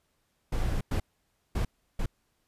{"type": "noise bursts at uneven times", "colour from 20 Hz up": "brown", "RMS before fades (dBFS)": -28, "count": 4, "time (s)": [[0.52, 0.81], [0.91, 1], [1.55, 1.65], [1.99, 2.06]], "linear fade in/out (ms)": 5, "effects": ["pink hiss -74 dBFS RMS until 2.47 s", "resampled to 32000 Hz"]}